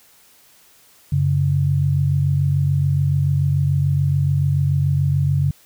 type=tone pair together; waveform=sine; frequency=94.2 / 141.14 Hz; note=F#2 / C#3; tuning=+32 / +32 cents; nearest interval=perfect fifth; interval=700 cents; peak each=-20 / -16 dBFS; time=1.12-5.51 s; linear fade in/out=5 ms; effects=white hiss -52 dBFS RMS until 5.65 s